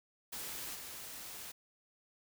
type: noise with level steps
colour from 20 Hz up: white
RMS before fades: -43 / -47 dBFS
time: 0.32-1.52 s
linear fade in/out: 10 ms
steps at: 0.74 s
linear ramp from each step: 20 ms
effects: none